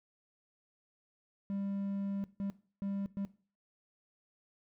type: tone bursts at uneven times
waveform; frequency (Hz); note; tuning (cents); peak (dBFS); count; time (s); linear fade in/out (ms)
triangle; 198.1; G3; +18; -32; 4; 1.5-2.24 / 2.4-2.5 / 2.82-3.06 / 3.17-3.25; 0
effects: noise-tail reverb RT60 0.4 s tail -18 dB re dry